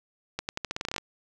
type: accelerating click train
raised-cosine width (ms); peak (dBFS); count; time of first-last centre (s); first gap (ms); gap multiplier
0.2; -13; 13; 0.39-0.981; 99; 0.86
effects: none